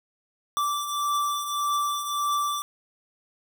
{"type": "beating tone pair", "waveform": "square", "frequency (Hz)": [1166, 1167.7], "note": ["D6", "D6"], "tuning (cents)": [-13, -10], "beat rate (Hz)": 1.7, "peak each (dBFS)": [-33, -26], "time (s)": [0.57, 2.62], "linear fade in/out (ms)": 0, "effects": []}